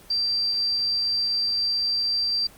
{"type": "tone", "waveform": "sine", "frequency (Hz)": 4699, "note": "D8", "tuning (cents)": 0, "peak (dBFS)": -21, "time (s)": [0.1, 2.47], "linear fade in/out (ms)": 5, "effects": ["pink hiss -49 dBFS RMS until 2.57 s", "Opus 24 kbps"]}